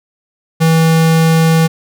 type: tone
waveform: square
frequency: 162.4 Hz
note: E3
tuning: 26 cents flat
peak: -8 dBFS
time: 0.6-1.68 s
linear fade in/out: 20 ms
effects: none